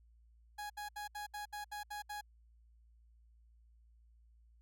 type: tone bursts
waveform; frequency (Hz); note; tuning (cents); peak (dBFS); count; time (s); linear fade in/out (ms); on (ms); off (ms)
30% pulse; 830.6; G#5; 0; -39; 9; 0.58-2.212; 10; 120; 69
effects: added 57 Hz sine -62 dBFS peak until 4.61 s